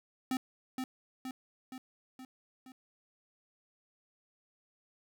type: tone with echo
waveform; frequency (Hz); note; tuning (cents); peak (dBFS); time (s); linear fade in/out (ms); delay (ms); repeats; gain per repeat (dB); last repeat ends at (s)
square; 258.6; C4; -20; -31; 0.31-0.37; 2; 470; 5; -4; 2.72
effects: 12-bit